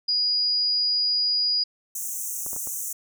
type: tone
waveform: sine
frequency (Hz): 4897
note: D#8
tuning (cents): -28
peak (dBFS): -20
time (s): 0.08-1.64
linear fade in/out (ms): 10
type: high-pass noise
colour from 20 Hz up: pink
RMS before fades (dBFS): -31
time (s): 1.95-2.93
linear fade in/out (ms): 5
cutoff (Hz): 6000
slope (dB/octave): 96
type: clicks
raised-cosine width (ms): 1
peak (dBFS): -27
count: 4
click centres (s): 2.464 / 2.532 / 2.563 / 2.673
effects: none